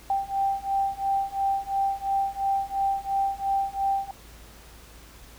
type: beating tone pair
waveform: sine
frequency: 784 / 786.9 Hz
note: G5 / G5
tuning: 0 / +6 cents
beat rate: 2.9 Hz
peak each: -27 / -26 dBFS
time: 0.1-4.11 s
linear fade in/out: 2 ms
effects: added 55 Hz sine -49 dBFS peak until 5.38 s + pink hiss -50 dBFS RMS until 5.38 s